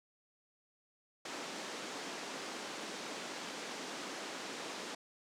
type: band-pass noise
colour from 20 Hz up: pink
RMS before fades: -44 dBFS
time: 1.25-4.95 s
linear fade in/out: 5 ms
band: 230 to 7400 Hz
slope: 24 dB/octave
effects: none